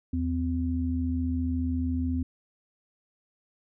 sine tone pair together, 80.57 / 256 Hz, E2 / C4, -39 / -38 cents, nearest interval octave + minor sixth, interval 2001 cents, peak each -28 dBFS, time 0.13-2.23 s, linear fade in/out 5 ms, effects none

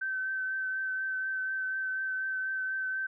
sine tone with vibrato, 1538 Hz, G6, 33 cents flat, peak -30 dBFS, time 0.01-3.07 s, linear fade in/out 10 ms, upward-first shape triangle, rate 4.1 Hz, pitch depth 20 cents each way, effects none

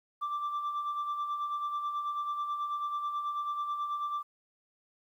sine tone with tremolo, 1174.7 Hz, D6, in tune, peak -27 dBFS, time 0.21-4.23 s, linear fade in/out 20 ms, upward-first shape sine, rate 9.2 Hz, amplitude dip 55%, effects tanh soft clip ceiling -29 dBFS + 11-bit

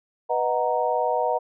sine chord, B major seventh, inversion none, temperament equal, 493.9 / 622.3 / 740 / 932.3 Hz, B4 / D#5 / F#5 / A#5, 0 / 0 / 0 / 0 cents, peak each -26 dBFS, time 0.29-1.39 s, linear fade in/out 20 ms, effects none

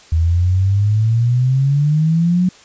sine exponential sweep, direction up, 79.6 to 184.8 Hz, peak -11 dBFS, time 0.12-2.49 s, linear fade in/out 5 ms, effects white hiss -44 dBFS RMS until 2.64 s + resampled to 16000 Hz

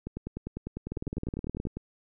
two click trains, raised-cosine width 3 ms, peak -20 / -22 dBFS, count 15 / 18, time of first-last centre 0.92-1.653 / 0.07-1.77 s, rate 19.1 / 10 Hz, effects none

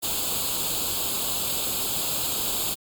white noise with comb filter, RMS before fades -27 dBFS, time 0.02-2.75 s, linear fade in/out 20 ms, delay 0.26 ms, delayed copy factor +0.8, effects Opus 48 kbps

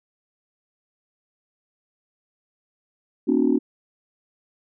sine chord, D# minor seventh, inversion second, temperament equal with one note detuned, 233.1 / 272.1 / 311.1 / 370 Hz, A#3 / C#4 / D#4 / F#4, 0 / -32 / 0 / 0 cents, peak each -23 / -19 / -22 / -23 dBFS, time 3.27-3.59 s, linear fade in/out 20 ms, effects tanh soft clip ceiling -8 dBFS

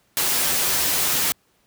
white noise with comb filter, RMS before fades -21 dBFS, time 0.17-1.32 s, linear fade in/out 0 ms, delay 9.3 ms, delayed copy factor -0.55, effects pink hiss -63 dBFS RMS until 1.66 s + high-pass 60 Hz 12 dB/octave

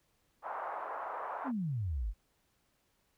pink band-pass noise, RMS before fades -40 dBFS, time 0.42-1.52 s, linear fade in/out 50 ms, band 670 to 1200 Hz, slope 24 dB/octave
sine exponential sweep, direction down, 292.4 to 43.65 Hz, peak -32 dBFS, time 1.44-2.14 s, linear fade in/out 50 ms
effects pink hiss -75 dBFS RMS until 3.17 s

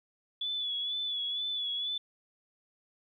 sine tone with vibrato, 3431 Hz, A7, 44 cents flat, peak -31 dBFS, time 0.41-1.98 s, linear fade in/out 5 ms, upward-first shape sine, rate 2.1 Hz, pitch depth 44 cents each way, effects 12-bit

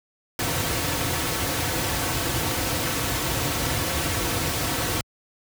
pink noise with comb filter, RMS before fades -25 dBFS, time 0.39-5.01 s, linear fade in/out 2 ms, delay 4.9 ms, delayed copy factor -0.5, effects high-pass 60 Hz 12 dB/octave

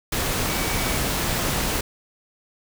sine tone in noise, 2271 Hz, C#7, 41 cents sharp, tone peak -34 dBFS, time 0.48-0.98 s, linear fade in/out 5 ms, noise pink, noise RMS -24 dBFS, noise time 0.12-1.81 s, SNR -13 dB, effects none

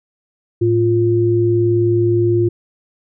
sine tone pair together, 110.12 / 349.2 Hz, A2 / F4, +2 / 0 cents, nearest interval octave + minor sixth, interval 1998 cents, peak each -16 / -13 dBFS, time 0.61-2.49 s, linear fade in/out 10 ms, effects none

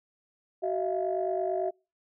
sine tone cluster, 375.9 / 638 / 687 Hz, F#4 / D#5 / F5, +27 / +43 / -29 cents, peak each -30 / -31 / -31 dBFS, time 0.62-1.71 s, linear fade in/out 20 ms, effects noise-tail reverb RT60 0.3 s tail -26 dB re dry + tanh soft clip ceiling -18 dBFS

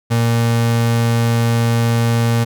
35% pulse tone, 116.54 Hz, A#2, in tune, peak -11 dBFS, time 0.1-2.45 s, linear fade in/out 20 ms, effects none

